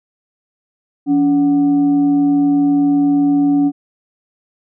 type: tone with frequency modulation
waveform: sine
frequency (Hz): 284.6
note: C#4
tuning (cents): +46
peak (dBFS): -10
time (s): 1.06-3.72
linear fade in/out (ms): 50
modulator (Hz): 454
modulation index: 0.28
effects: none